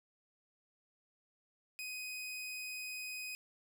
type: tone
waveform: sawtooth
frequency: 2505 Hz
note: D#7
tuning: 11 cents sharp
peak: -38 dBFS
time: 1.79-3.35 s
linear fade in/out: 0 ms
effects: none